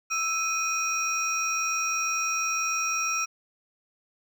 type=tone cluster; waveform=triangle; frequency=1329 / 2486 / 5660 Hz; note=E6 / D#7 / F8; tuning=+14 / -2 / +22 cents; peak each=-28 dBFS; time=0.1-3.26 s; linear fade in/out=20 ms; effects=none